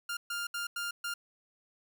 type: tone bursts at uneven times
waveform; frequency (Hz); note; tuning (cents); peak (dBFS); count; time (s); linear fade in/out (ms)
sawtooth; 1400; F6; +4; -30; 5; 0.09-0.17 / 0.3-0.47 / 0.54-0.67 / 0.76-0.91 / 1.04-1.14; 5
effects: none